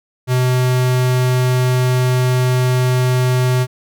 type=tone; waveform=square; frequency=126.7 Hz; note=B2; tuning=45 cents sharp; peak=-13 dBFS; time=0.27-3.67 s; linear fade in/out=50 ms; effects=none